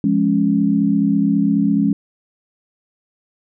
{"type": "chord", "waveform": "sine", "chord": "Db major", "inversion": "first", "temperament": "just", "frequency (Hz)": [173.24, 207.9, 277.2], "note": ["F3", "Ab3", "Db4"], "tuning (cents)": [-14, 2, 0], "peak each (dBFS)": [-20, -16, -17], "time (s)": [0.04, 1.93], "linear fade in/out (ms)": 2, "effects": []}